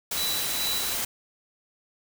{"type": "noise", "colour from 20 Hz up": "white", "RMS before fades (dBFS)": -29, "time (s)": [0.11, 1.05], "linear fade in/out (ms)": 5}
{"type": "tone with tremolo", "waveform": "triangle", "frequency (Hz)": 3951, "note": "B7", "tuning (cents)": 0, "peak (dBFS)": -26, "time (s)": [0.17, 0.95], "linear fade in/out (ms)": 2, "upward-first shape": "sine", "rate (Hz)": 2.4, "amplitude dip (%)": 65}
{"effects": []}